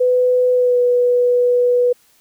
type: tone with pitch glide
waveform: sine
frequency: 500 to 490.6 Hz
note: B4 to B4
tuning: +21 to -12 cents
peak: -11 dBFS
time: 0-1.93 s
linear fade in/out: 10 ms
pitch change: -33 cents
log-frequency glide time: 0.53-0.79 s
effects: white hiss -55 dBFS RMS until 2.2 s